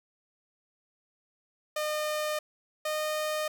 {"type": "tone pair in turn", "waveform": "sawtooth", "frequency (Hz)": [608, 613.6], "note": ["D#5", "D#5"], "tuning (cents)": [-40, -24], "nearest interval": "unison", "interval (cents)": 16, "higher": "second", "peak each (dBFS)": -25, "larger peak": "neither", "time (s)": [[1.76, 2.39], [2.85, 3.48]], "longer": "neither", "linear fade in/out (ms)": 5, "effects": []}